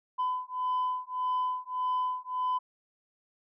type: beating tone pair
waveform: sine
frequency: 1007 / 1008.7 Hz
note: B5 / B5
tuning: +33 / +36 cents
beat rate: 1.7 Hz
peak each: -30 dBFS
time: 0.18-2.59 s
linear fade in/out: 20 ms
effects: tanh soft clip ceiling -24 dBFS